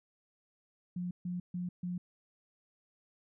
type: tone bursts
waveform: sine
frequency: 178.1 Hz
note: F3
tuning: 34 cents sharp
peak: -34 dBFS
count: 4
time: 0.96-1.98 s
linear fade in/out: 5 ms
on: 150 ms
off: 140 ms
effects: none